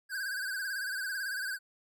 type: tone with vibrato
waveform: square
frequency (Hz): 1568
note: G6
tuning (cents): 0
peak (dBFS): -34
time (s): 0.09-1.59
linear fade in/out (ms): 50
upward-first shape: sine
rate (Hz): 18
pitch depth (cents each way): 88
effects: none